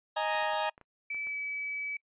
sawtooth chord, D# suspended fourth, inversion none, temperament equal, 622.3 / 830.6 / 932.3 Hz, D#5 / G#5 / A#5, 0 / 0 / 0 cents, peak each -29 dBFS, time 0.16-0.7 s, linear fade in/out 10 ms
clicks, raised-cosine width 0.5 ms, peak -37 dBFS, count 7, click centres 0.35 / 0.425 / 0.535 / 0.779 / 0.813 / 1.146 / 1.271 s
sine tone with pitch glide, 2307 to 2290 Hz, D7 to D7, -31 to -44 cents, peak -33 dBFS, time 1.1-1.97 s, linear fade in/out 5 ms, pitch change -13 cents, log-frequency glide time 1.24-1.36 s
effects noise-tail reverb RT60 0.1 s tail -25 dB re dry + resampled to 8000 Hz

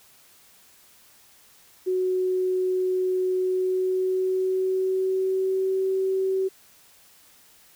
sine tone with pitch glide, 370 to 381.1 Hz, F#4 to G4, 0 to -49 cents, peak -21 dBFS, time 1.86-6.49 s, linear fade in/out 20 ms, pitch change +51 cents, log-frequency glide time 3.37-5.86 s, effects white hiss -55 dBFS RMS until 7.75 s

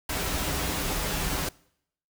pink noise with comb filter, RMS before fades -29 dBFS, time 0.09-1.49 s, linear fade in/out 5 ms, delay 8.7 ms, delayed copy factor -0.5, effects noise-tail reverb RT60 0.7 s tail -23 dB re dry

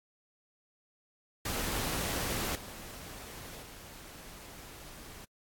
pink noise with level steps, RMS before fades -34 / -46 / -49 dBFS, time 1.45-5.25 s, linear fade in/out 5 ms, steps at 2.55 / 3.62 s, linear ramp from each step 2 ms, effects AAC 64 kbps

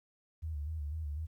sine tone with vibrato, 76.2 Hz, D#2, 36 cents flat, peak -35 dBFS, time 0.42-1.27 s, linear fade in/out 20 ms, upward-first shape square, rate 4 Hz, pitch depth 75 cents each way, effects 12-bit

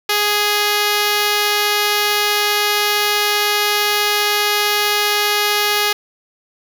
5% pulse tone, 415.3 Hz, G#4, in tune, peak -3 dBFS, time 0.09-5.93 s, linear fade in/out 5 ms, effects none

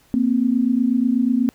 sine tone pair together, 233.1 / 261.3 Hz, A#3 / C4, 0 / -2 cents, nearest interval major second, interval 198 cents, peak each -18 dBFS, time 0.14-1.49 s, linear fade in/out 0 ms, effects pink hiss -56 dBFS RMS until 1.54 s

